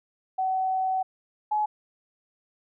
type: tone pair in turn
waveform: sine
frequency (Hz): 755 / 847.5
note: F#5 / G#5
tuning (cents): +35 / +35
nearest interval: major second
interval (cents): 200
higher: second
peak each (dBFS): -23 / -22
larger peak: second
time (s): 0.38-1.03 / 1.51-1.66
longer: first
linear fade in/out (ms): 10
effects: none